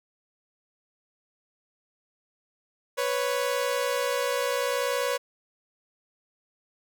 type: tone pair together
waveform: sawtooth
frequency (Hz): 493.9 / 554.4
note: B4 / C#5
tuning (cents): 0 / 0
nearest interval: major second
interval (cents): 200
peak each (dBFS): -24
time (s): 2.97-5.18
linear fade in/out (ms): 20
effects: none